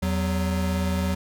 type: tone pair together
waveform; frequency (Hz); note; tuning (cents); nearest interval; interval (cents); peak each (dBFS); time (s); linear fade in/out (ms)
square; 82.41 / 186.45; E2 / F#3; 0 / +14; octave + major second; 1414; -26; 0.02-1.15; 10
effects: none